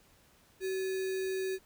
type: tone with sample-and-hold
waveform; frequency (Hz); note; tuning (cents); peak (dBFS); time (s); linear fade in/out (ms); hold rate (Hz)
sine; 378.4; F#4; +39; -31; 0.6-1.59; 50; 2100
effects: pink hiss -64 dBFS RMS until 1.65 s